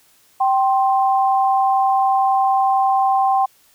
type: tone pair together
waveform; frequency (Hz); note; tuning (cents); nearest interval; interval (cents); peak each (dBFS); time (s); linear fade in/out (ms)
sine; 777 / 1054; G5 / C6; -16 / +12; perfect fourth; 528; -14 / -20; 0.4-3.46; 10
effects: white hiss -55 dBFS RMS until 3.74 s